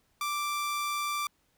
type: tone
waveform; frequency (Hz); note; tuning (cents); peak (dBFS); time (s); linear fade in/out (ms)
sawtooth; 1174.7; D6; 0; -26; 0.21-1.27; 2
effects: pink hiss -71 dBFS RMS until 1.57 s